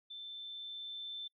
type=tone with level ramp; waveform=sine; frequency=3542 Hz; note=A7; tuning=11 cents sharp; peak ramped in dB=-44 to -40 dBFS; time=0.1-1.28 s; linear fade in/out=10 ms; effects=noise-tail reverb RT60 0.1 s tail -26 dB re dry